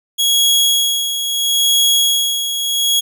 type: tone with tremolo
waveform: sawtooth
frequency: 3322 Hz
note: G#7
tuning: in tune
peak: -7 dBFS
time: 0.18-3.01 s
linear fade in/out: 20 ms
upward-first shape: sine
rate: 0.75 Hz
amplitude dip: 60%
effects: none